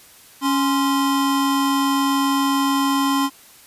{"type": "tone pair together", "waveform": "square", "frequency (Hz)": [276.8, 1044], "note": ["C#4", "C6"], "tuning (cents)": [-2, -4], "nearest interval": "octave + major seventh", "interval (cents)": 2298, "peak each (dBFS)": [-19, -22], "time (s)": [0.41, 3.3], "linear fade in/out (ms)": 50, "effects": ["white hiss -47 dBFS RMS until 3.66 s", "resampled to 32000 Hz"]}